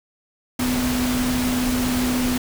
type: tone in noise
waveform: sine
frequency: 250 Hz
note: B3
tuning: 21 cents sharp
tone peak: -20 dBFS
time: 0.59-2.38 s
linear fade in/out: 5 ms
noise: pink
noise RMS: -26 dBFS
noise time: 0.59-2.38 s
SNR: +3 dB
effects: none